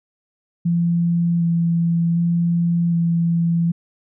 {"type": "tone with vibrato", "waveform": "sine", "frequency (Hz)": 169.6, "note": "E3", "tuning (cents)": 50, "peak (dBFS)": -15, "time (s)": [0.65, 3.72], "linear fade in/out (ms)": 10, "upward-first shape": "square", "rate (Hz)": 0.66, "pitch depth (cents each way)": 11, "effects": []}